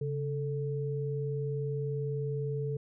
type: tone pair together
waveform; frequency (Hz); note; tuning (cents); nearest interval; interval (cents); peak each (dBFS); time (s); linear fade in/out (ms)
sine; 138.83 / 440; C#3 / A4; +3 / 0; octave + minor sixth; 1997; -32 / -35; 0.01-2.77; 5
effects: none